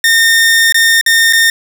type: tone with dropouts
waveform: sawtooth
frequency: 1825 Hz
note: A#6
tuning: 37 cents flat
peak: -3 dBFS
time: 0.04-1.5 s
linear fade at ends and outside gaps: 2 ms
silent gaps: 0.724-0.744 / 1.012-1.062 / 1.327-1.332 s
effects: none